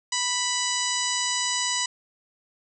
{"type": "harmonic tone with a mistuned harmonic", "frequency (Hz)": 987.8, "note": "B5", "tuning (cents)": 0, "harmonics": [1, 2, 3, 4, 5, 6, 7, 8], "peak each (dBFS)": [-32, -32, -32, -32, -32, -32, -32, -32], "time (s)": [0.12, 1.86], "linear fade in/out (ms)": 5, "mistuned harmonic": 8, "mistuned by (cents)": 23, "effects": []}